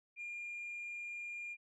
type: tone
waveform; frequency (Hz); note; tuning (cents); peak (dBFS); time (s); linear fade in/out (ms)
sine; 2408; D7; +43; -40; 0.16-1.57; 50
effects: tanh soft clip ceiling -39 dBFS